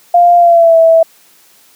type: tone with pitch glide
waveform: sine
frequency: 698.5 to 655.5 Hz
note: F5 to E5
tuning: 0 to -10 cents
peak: -3 dBFS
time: 0.14-1.03 s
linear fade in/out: 5 ms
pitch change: -110 cents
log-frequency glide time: 0.37-0.77 s
effects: white hiss -46 dBFS RMS until 1.75 s + high-pass 150 Hz 12 dB/octave